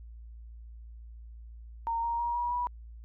sine tone with pitch steps, 922 / 934.9 / 947.9 / 961.2 / 974.6 Hz, A#5 / A#5 / A#5 / B5 / B5, -19 / +5 / +29 / -47 / -23 cents, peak -28 dBFS, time 1.87-2.67 s, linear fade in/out 0 ms, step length 160 ms, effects added 57 Hz sine -44 dBFS peak until 3.04 s

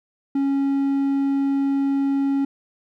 triangle tone, 276 Hz, C#4, 7 cents flat, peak -16 dBFS, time 0.35-2.45 s, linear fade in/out 5 ms, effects none

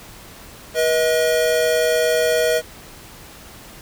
square tone pair together, 483.2 / 633 Hz, B4 / D#5, -38 / +30 cents, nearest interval perfect fourth, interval 468 cents, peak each -19 dBFS, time 0.74-2.62 s, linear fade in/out 50 ms, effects pink hiss -41 dBFS RMS until 3.81 s

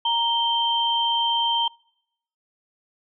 sine tone pair together, 932.3 / 3136 Hz, A#5 / G7, 0 / 0 cents, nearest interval octave + major sixth, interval 2100 cents, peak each -22 dBFS, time 0.05-1.68 s, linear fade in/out 5 ms, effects noise-tail reverb RT60 0.8 s tail -26 dB re dry

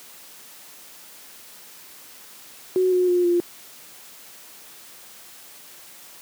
sine tone with pitch steps, 370 / 362.8 / 355.7 / 348.8 Hz, F#4 / F#4 / F4 / F4, 0 / -34 / +32 / -2 cents, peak -16 dBFS, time 2.76-3.4 s, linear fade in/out 0 ms, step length 160 ms, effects white hiss -45 dBFS RMS until 6.21 s + high-pass 150 Hz 12 dB/octave

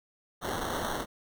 white noise with sample-and-hold, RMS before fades -33 dBFS, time 0.41-1.06 s, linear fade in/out 50 ms, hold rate 2450 Hz, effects none

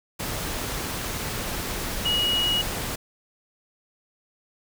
sine tone in noise, 2900 Hz, F#7, 35 cents flat, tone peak -21 dBFS, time 2.05-2.62 s, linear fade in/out 10 ms, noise pink, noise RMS -30 dBFS, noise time 0.19-2.96 s, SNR +6 dB, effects none

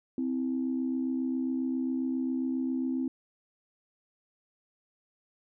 sine tone pair together, 259.2 / 326.6 Hz, C4 / E4, -16 / -16 cents, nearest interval major third, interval 400 cents, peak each -28 / -34 dBFS, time 0.18-3.08 s, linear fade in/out 2 ms, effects tanh soft clip ceiling -20 dBFS

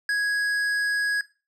sine tone with hard clipping, 1661.2 Hz, G#6, in tune, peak -23 dBFS, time 0.09-1.21 s, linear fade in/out 2 ms, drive 9 dB, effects noise-tail reverb RT60 0.3 s tail -18 dB re dry

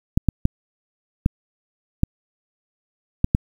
clicks, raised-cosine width 5 ms, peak -3 dBFS, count 7, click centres 0.175 / 0.287 / 0.454 / 1.261 / 2.034 / 3.244 / 3.349 s, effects 7-bit

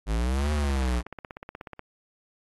square linear two-way sweep, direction up then down, 51 to 75.8 to 58 Hz, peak -24 dBFS, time 0.06-1.03 s, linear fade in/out 50 ms, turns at 0.52 s
click train, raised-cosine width 0.5 ms, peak -23 dBFS, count 23, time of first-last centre 0.46-1.793 s, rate 16.5 Hz
effects AAC 32 kbps

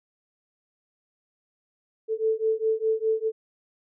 sine beating tone pair, 439.1 / 444 Hz, A4 / A4, -4 / +16 cents, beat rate 4.9 Hz, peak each -25 dBFS, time 2.08-3.32 s, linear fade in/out 50 ms, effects none

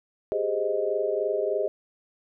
sine chord, Ab major seventh, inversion third, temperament equal, 392 / 415.3 / 523.3 / 622.3 Hz, G4 / Ab4 / C5 / Eb5, 0 / 0 / 0 / 0 cents, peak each -30 / -28 / -31 / -28 dBFS, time 0.32-1.68 s, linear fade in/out 0 ms, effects none

